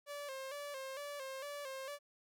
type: tone with vibrato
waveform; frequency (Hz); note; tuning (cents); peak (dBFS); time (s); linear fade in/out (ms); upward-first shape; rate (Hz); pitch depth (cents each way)
sawtooth; 554.4; C#5; 0; -39; 0.06-1.99; 50; square; 2.2; 71
effects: none